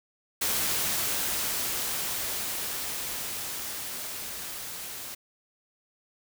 white noise with level ramp, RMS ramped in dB -27 to -39 dBFS, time 0.41-5.15 s, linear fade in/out 10 ms, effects none

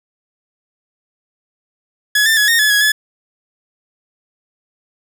sawtooth tone with pitch steps, 1691 / 1786 / 1690 / 1843 / 1712 / 1666 / 1714 Hz, G#6 / A6 / G#6 / A#6 / A6 / G#6 / A6, +31 / +25 / +30 / -20 / -48 / +5 / -46 cents, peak -7 dBFS, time 2.15-2.92 s, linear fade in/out 5 ms, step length 110 ms, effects none

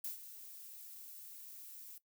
violet noise with ADSR envelope, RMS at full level -40 dBFS, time 0.04-1.98 s, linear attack 7 ms, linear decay 120 ms, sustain -12 dB, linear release 3 ms, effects noise-tail reverb RT60 0.1 s tail -17 dB re dry

